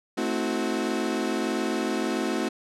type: chord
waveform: 35% pulse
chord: F# half-diminished seventh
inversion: first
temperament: equal with one note detuned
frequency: 220 / 261.6 / 323 / 370 Hz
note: A3 / C4 / E4 / F#4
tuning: 0 / 0 / -35 / 0 cents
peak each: -29 dBFS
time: 0.17-2.49 s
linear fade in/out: 10 ms
effects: low-pass 9000 Hz 12 dB/octave